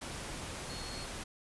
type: tone in noise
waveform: sine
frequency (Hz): 4319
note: C#8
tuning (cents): -46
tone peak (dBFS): -46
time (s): 0.69-1.05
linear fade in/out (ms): 10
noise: pink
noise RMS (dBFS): -42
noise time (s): 0.01-1.24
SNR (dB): -7
effects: resampled to 24000 Hz